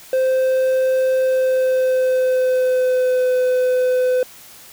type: tone with pitch glide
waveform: triangle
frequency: 520 to 505.8 Hz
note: C5 to B4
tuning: -11 to +41 cents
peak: -12 dBFS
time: 0.13-4.23 s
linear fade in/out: 2 ms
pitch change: -48 cents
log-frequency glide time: 1.17-3.31 s
effects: white hiss -42 dBFS RMS until 4.72 s